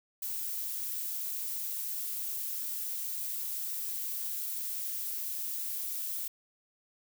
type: noise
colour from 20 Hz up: violet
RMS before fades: -36 dBFS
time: 0.22-6.28 s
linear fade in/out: 5 ms
effects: none